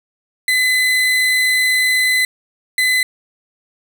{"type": "tone pair in turn", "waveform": "35% pulse", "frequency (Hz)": [2019, 2019], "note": ["B6", "B6"], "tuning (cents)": [38, 38], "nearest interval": "unison", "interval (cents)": 0, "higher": "neither", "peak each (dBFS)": -11, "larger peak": "neither", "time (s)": [[0.48, 2.25], [2.78, 3.03]], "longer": "first", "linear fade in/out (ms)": 2, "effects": []}